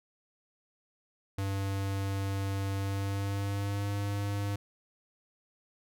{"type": "tone with pitch glide", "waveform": "square", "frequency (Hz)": [98, 101.1], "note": ["G2", "G#2"], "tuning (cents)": [0, -46], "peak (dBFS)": -31, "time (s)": [1.38, 4.56], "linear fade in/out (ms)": 5, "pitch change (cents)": 54, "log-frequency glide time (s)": [2.77, 3.91], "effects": []}